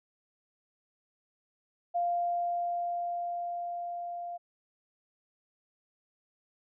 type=tone with level ramp; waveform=sine; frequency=697 Hz; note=F5; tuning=4 cents flat; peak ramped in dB=-26 to -36 dBFS; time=1.94-4.38 s; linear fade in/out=20 ms; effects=none